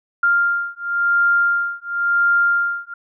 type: beating tone pair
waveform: sine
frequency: 1396.9 / 1397.85 Hz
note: F6 / F6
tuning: 0 / +1 cents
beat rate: 0.95 Hz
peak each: -18 dBFS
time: 0.23-2.94 s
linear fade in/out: 5 ms
effects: none